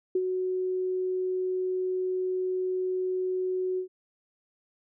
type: tone with ADSR envelope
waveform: sine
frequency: 370 Hz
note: F#4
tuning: in tune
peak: -21 dBFS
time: 0.15-3.88 s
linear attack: 5 ms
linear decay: 51 ms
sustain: -5 dB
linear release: 99 ms
effects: none